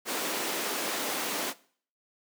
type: high-pass noise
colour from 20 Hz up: pink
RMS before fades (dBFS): -32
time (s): 0.05-1.54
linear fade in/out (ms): 50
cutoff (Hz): 260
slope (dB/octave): 24
effects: noise-tail reverb RT60 0.5 s tail -20 dB re dry